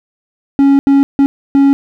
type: tone bursts at uneven times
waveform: triangle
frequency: 277.2 Hz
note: C#4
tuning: in tune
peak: -3 dBFS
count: 4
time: 0.59-0.79 / 0.87-1.03 / 1.19-1.26 / 1.55-1.73 s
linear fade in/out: 0 ms
effects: none